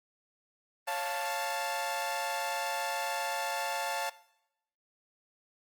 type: chord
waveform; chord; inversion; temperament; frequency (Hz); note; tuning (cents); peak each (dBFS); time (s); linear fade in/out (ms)
sawtooth; Db augmented; none; equal; 554.4 / 698.5 / 880; Db5 / F5 / A5; 0 / 0 / 0; -35 / -33 / -30; 0.87-4.1; 10
effects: noise-tail reverb RT60 0.8 s tail -19 dB re dry + Opus 24 kbps